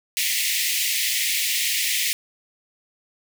pink high-pass noise, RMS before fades -23 dBFS, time 0.17-2.13 s, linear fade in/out 0 ms, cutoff 1900 Hz, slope 96 dB/octave, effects none

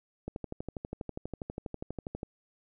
click train, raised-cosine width 2 ms, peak -23 dBFS, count 25, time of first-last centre 0.28-2.231 s, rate 12.3 Hz, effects none

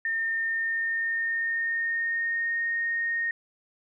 sine tone with pitch glide, 1816 to 1852 Hz, A#6 to A#6, -46 to -12 cents, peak -25 dBFS, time 0.05-3.31 s, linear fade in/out 2 ms, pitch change +34 cents, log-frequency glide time 0.3-2.67 s, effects none

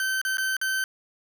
40% pulse tone with dropouts, 1542 Hz, G6, 29 cents flat, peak -23 dBFS, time 0-0.84 s, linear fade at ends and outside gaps 1 ms, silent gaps 0.215-0.25 / 0.371-0.382 / 0.567-0.614 s, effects none

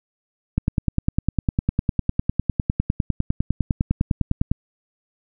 click train, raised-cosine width 5 ms, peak -6 dBFS, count 40, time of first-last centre 0.58-4.515 s, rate 9.91 Hz, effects none

